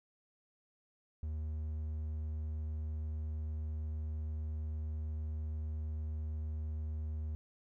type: tone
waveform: triangle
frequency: 77.2 Hz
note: D#2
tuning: 13 cents flat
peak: -34 dBFS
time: 1.23-7.35 s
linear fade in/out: 0 ms
effects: none